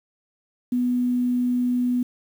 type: tone with quantisation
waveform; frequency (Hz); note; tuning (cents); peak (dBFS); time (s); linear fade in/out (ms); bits
sine; 246.9; B3; 0; -19; 0.72-2.03; 5; 8
effects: none